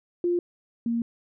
sine tone pair in turn, 350 / 233.1 Hz, F4 / A#3, +4 / 0 cents, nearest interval perfect fifth, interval 704 cents, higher first, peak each -21 / -23 dBFS, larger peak first, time 0.24-0.39 / 0.86-1.02 s, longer second, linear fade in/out 2 ms, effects none

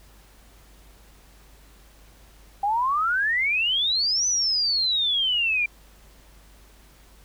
sine exponential two-way sweep, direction up then down, 784 to 6080 to 2357 Hz, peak -20 dBFS, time 2.63-5.66 s, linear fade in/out 5 ms, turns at 4.27 s, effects added 50 Hz sine -51 dBFS peak until 7.24 s + pink hiss -55 dBFS RMS until 7.24 s

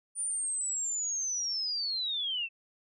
sine linear sweep, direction down, 9397 to 2624 Hz, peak -30 dBFS, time 0.15-2.49 s, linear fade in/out 50 ms, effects none

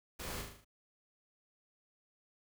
pink noise with echo, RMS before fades -43 dBFS, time 0.19-0.42 s, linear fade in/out 10 ms, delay 38 ms, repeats 6, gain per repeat -4 dB, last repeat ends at 0.648 s, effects none

